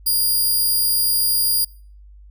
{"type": "tone", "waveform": "5% pulse", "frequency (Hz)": 4829, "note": "D8", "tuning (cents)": 47, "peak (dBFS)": -9, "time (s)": [0.06, 1.65], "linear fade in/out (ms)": 10, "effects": ["noise-tail reverb RT60 0.4 s tail -24 dB re dry", "added 50 Hz sine -41 dBFS peak until 2.3 s"]}